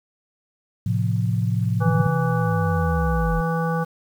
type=chord; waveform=sine; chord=F major; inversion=first; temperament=equal; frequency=110 / 130.81 / 174.61 Hz; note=A2 / C3 / F3; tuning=0 / 0 / 0 cents; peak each=-21 / -25 / -25 dBFS; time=0.86-2.07 s; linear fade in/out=5 ms
type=harmonic tone; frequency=164.81 Hz; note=E3; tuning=in tune; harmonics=1 / 3 / 5 / 7 / 9; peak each=-22 / -27 / -29 / -30 / -32 dBFS; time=1.8-3.85 s; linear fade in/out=20 ms
type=linear sweep; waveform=sine; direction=down; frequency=155.8 to 44.36 Hz; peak=-22 dBFS; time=1.86-3.41 s; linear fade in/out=10 ms
effects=8-bit